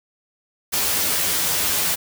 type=noise with comb filter; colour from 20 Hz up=white; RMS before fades=-21 dBFS; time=0.72-1.96 s; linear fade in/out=20 ms; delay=12 ms; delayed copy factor=+0.6; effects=none